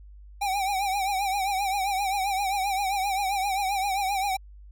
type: tone with vibrato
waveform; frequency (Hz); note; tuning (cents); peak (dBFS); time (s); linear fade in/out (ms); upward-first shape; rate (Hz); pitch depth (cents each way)
square; 784; G5; 0; -25; 0.41-4.37; 10; triangle; 7.6; 100
effects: added 50 Hz sine -44 dBFS peak until 4.71 s